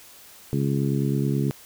harmonic tone, 69.3 Hz, C#2, in tune, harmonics 2 / 3 / 4 / 5 / 6, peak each -23 / -27 / -29 / -31 / -33 dBFS, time 0.53-1.51 s, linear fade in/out 0 ms, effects white hiss -48 dBFS RMS until 1.65 s

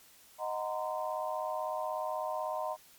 sine chord, C half-diminished seventh, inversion first, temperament equal with one note detuned, 622.3 / 740 / 932.3 / 1028.5 Hz, Eb5 / Gb5 / Bb5 / C6, 0 / 0 / 0 / -30 cents, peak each -36 / -39 / -39 / -39 dBFS, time 0.38-2.77 s, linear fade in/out 50 ms, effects white hiss -59 dBFS RMS until 2.98 s + MP3 96 kbps

